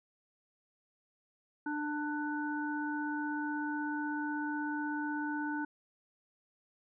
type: harmonic tone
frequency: 297.3 Hz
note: D4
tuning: 21 cents sharp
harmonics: 1 / 3 / 5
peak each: -35 / -40 / -39 dBFS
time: 1.66-5.65 s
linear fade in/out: 5 ms
effects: none